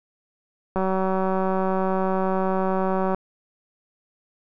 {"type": "click train", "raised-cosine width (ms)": 1, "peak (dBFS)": -11, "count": 452, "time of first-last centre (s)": [0.76, 3.146], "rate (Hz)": 189, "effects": []}